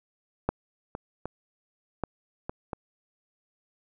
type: clicks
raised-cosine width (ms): 1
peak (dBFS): -10 / -20 / -19 / -14 / -18 / -18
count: 6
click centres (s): 0.49 / 0.951 / 1.256 / 2.037 / 2.495 / 2.732
effects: none